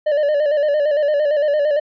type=tone with vibrato; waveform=triangle; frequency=590 Hz; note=D5; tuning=8 cents sharp; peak=-12 dBFS; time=0.06-1.8 s; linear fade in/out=10 ms; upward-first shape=square; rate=8.8 Hz; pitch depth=54 cents each way; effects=resampled to 11025 Hz

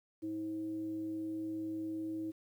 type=tone with frequency modulation; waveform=sine; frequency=320.2 Hz; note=D#4; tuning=50 cents sharp; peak=-36 dBFS; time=0.22-2.32 s; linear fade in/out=20 ms; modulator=213 Hz; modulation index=0.24; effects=11-bit

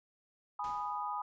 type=chord; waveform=sine; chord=G# minor; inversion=none; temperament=equal with one note detuned; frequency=830.6 / 987.8 / 1238.8 Hz; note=G#5 / B5 / D#6; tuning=0 / 0 / -8 cents; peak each=-39 dBFS; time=0.59-1.22 s; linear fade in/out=5 ms
type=noise with exponential decay; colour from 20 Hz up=pink; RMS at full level=-50 dBFS; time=0.64-1.2 s; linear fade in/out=1 ms; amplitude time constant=120 ms
effects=resampled to 16000 Hz

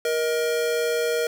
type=tone pair together; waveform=square; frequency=472.6 / 630 Hz; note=A#4 / D#5; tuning=+24 / +21 cents; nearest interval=perfect fourth; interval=497 cents; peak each=-23 / -29 dBFS; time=0.05-1.27 s; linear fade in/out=2 ms; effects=none

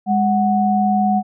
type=tone pair together; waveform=sine; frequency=205.3 / 740 Hz; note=G#3 / F#5; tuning=-20 / 0 cents; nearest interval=octave + minor seventh; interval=2220 cents; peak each=-16 dBFS; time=0.06-1.23 s; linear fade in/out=50 ms; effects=none

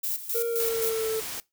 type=noise with tremolo; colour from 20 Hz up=violet; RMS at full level=-29 dBFS; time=0.03-0.9 s; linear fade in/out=10 ms; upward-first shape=square; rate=3.8 Hz; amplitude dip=70%
type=tone with pitch glide; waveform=triangle; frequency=466.2 to 441.6 Hz; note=A#4 to A4; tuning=0 to +6 cents; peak=-23 dBFS; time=0.34-1.21 s; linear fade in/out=20 ms; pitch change=-94 cents; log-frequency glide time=0.48-1.09 s
type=noise; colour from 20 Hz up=white; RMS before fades=-35 dBFS; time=0.6-1.4 s; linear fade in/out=0 ms
effects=noise-tail reverb RT60 0.2 s tail -21 dB re dry

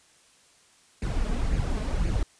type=noise with flanger; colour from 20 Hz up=brown; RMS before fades=-26 dBFS; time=1.02-2.23 s; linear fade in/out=2 ms; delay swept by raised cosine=0.43 to 4.73 ms; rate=1.9 Hz; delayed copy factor=+0.6; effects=white hiss -59 dBFS RMS until 2.39 s + resampled to 22050 Hz

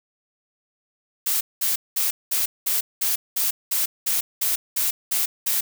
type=noise bursts; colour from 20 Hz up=blue; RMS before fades=-22 dBFS; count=13; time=1.26-5.61 s; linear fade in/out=10 ms; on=150 ms; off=200 ms; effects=none

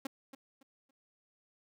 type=tone with echo; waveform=sawtooth; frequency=269.7 Hz; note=C#4; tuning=47 cents flat; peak=-31 dBFS; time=0.05-0.07 s; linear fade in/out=5 ms; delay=280 ms; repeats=3; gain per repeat=-12 dB; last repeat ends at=0.91 s; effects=none

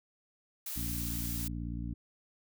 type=noise; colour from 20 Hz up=blue; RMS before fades=-39 dBFS; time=0.66-1.48 s; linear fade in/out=5 ms
type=harmonic tone; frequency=58.27 Hz; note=A#1; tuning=in tune; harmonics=1 / 2 / 3 / 4 / 5; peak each=-38 / -41 / -43 / -44 / -45 dBFS; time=0.76-1.94 s; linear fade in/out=5 ms
effects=none

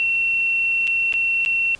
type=tone with dropouts; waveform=sine; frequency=2716 Hz; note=F7; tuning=49 cents flat; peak=-17 dBFS; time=0-1.75 s; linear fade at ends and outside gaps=0 ms; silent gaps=0.871-0.876 / 1.125-1.139 / 1.45-1.46 s; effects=pink hiss -48 dBFS RMS until 1.79 s + resampled to 22050 Hz

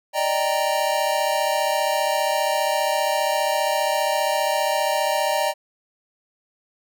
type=chord; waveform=square; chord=Eb major seventh; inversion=third; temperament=equal; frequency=587.3 / 622.3 / 784 / 932.3 Hz; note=D5 / Eb5 / G5 / Bb5; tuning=0 / 0 / 0 / 0 cents; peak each=-26 dBFS; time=0.13-5.54 s; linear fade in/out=50 ms; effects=none

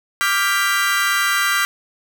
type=chord; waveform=35% pulse; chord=G dominant seventh; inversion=second; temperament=equal with one note detuned; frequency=1174.7 / 1396.9 / 1586.2 / 1975.5 Hz; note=D6 / F6 / G6 / B6; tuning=0 / 0 / +20 / 0 cents; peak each=-20 dBFS; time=0.21-1.65 s; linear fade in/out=0 ms; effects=none

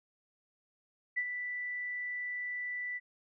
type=tone with ADSR envelope; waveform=sine; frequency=1975.5 Hz; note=B6; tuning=in tune; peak=-28 dBFS; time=1.16-3 s; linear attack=19 ms; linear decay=60 ms; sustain=-7 dB; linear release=35 ms; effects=none

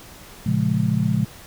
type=chord; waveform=sine; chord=Bb minor seventh; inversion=none; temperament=just; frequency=116.54 / 139.85 / 174.81 / 209.8 Hz; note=Bb2 / Db3 / F3 / Ab3; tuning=0 / +16 / +2 / +18 cents; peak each=-23 dBFS; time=0.46-1.25 s; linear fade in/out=5 ms; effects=pink hiss -43 dBFS RMS until 1.46 s

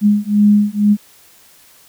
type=beating tone pair; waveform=sine; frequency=206.1 / 208.2 Hz; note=G#3 / G#3; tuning=-13 / +5 cents; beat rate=2.1 Hz; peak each=-12 dBFS; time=0.01-0.97 s; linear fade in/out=50 ms; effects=white hiss -47 dBFS RMS until 1.88 s

